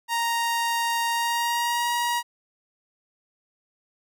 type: tone with pitch glide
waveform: sawtooth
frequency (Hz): 932.3 to 953.5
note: A#5 to A#5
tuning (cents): 0 to +39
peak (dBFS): -19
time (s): 0.08-2.23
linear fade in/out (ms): 50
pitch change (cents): +39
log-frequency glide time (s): 1.1-1.92
effects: none